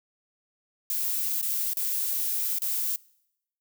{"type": "noise with dropouts", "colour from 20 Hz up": "violet", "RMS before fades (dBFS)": -28, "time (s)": [0.9, 2.96], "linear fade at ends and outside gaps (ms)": 1, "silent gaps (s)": [[1.414, 1.427], [1.734, 1.77], [2.586, 2.619]], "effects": ["noise-tail reverb RT60 0.8 s tail -24 dB re dry"]}